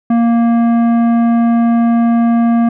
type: tone with tanh clipping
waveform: sine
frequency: 233.1 Hz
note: A#3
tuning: in tune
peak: -10 dBFS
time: 0.1-2.69 s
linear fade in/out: 5 ms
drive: 12 dB
effects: none